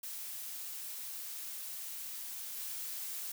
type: noise with level steps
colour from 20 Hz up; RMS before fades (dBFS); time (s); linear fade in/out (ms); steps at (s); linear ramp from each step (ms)
blue; -43 / -41; 0.03-3.32; 5; 2.57; 5
effects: none